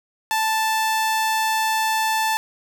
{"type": "tone", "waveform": "sawtooth", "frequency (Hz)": 880, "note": "A5", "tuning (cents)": 0, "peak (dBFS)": -15, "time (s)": [0.31, 2.37], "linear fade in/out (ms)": 0, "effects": []}